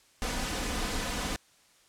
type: noise with comb filter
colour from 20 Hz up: pink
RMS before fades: -32 dBFS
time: 0.22-1.36 s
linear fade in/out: 0 ms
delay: 4 ms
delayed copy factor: +0.55
effects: white hiss -62 dBFS RMS until 1.88 s + low-pass 9000 Hz 12 dB/octave